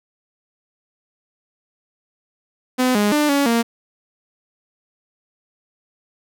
sawtooth tone with pitch steps, 253.9 / 207 / 297.8 / 281.8 / 232.4 Hz, B3 / G#3 / D4 / C#4 / A#3, +48 / -5 / +24 / +29 / -5 cents, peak -11 dBFS, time 2.78-3.63 s, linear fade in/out 20 ms, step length 170 ms, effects none

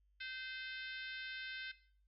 harmonic tone, 517 Hz, C5, 21 cents flat, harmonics 3 / 4 / 5 / 6 / 7 / 8 / 9 / 10, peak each -47 / -50 / -51 / -54 / -52 / -55 / -60 / -60 dBFS, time 0.2-1.72 s, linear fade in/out 10 ms, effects noise-tail reverb RT60 0.5 s tail -17 dB re dry + added 50 Hz sine -70 dBFS peak until 2.07 s

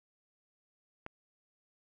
click, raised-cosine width 0.5 ms, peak -26 dBFS, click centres 1.064 s, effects none

